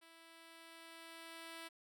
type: tone with level ramp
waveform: 5% pulse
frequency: 329.6 Hz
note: E4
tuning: in tune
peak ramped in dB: -49 to -36 dBFS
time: 0.01-1.69 s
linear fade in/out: 20 ms
effects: none